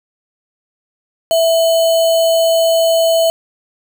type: tone with sample-and-hold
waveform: sine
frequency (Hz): 659.3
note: E5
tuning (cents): 0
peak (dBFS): -9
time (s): 1.31-3.3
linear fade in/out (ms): 0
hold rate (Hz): 3675
effects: none